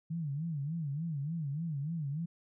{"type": "tone with vibrato", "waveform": "sine", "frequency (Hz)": 152.9, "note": "D#3", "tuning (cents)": -30, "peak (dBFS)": -33, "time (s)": [0.1, 2.26], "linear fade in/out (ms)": 10, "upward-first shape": "sine", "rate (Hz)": 3.4, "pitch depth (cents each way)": 180, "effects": []}